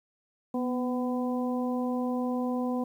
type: harmonic tone with a mistuned harmonic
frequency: 251.5 Hz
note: B3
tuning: 32 cents sharp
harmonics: 1 / 2 / 3 / 4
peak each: -28 / -34 / -38 / -40 dBFS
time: 0.54-2.84 s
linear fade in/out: 5 ms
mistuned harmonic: 1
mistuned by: -33 cents
effects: 10-bit